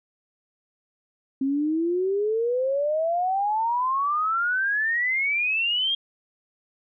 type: exponential sweep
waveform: sine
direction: up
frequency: 264.6 to 3260 Hz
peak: -21 dBFS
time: 1.41-5.95 s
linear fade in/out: 5 ms
effects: none